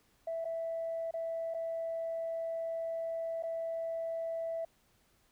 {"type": "tone with dropouts", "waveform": "sine", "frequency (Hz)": 659.3, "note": "E5", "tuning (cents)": 0, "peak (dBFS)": -33, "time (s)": [0.27, 4.65], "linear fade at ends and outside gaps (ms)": 5, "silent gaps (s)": [[0.446, 0.452], [1.11, 1.138], [1.54, 1.545], [3.426, 3.434]], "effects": ["tanh soft clip ceiling -29 dBFS", "pink hiss -70 dBFS RMS until 5.31 s"]}